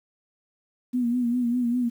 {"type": "tone with vibrato", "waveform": "sine", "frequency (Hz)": 242.5, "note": "B3", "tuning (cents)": -31, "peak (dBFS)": -21, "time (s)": [0.93, 1.9], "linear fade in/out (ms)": 20, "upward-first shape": "sine", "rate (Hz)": 5, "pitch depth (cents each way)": 60, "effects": ["9-bit"]}